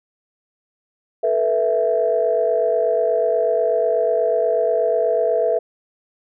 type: chord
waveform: sine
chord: A suspended second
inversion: none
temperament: equal with one note detuned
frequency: 440 / 488.2 / 659.3 Hz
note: A4 / B4 / E5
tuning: 0 / -20 / 0 cents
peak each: -21 / -20 / -18 dBFS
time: 1.23-5.59 s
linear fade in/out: 10 ms
effects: tanh soft clip ceiling -6 dBFS